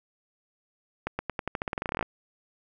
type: accelerating click train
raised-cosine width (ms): 0.5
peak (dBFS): -14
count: 19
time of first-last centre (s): 1.07-2.027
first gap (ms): 120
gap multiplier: 0.89
effects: none